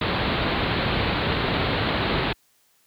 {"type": "low-pass noise", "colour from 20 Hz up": "pink", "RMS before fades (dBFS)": -23, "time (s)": [0.01, 2.33], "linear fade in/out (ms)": 5, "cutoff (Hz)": 4300, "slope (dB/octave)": 96, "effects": ["white hiss -63 dBFS RMS until 2.86 s", "high-pass 60 Hz 12 dB/octave"]}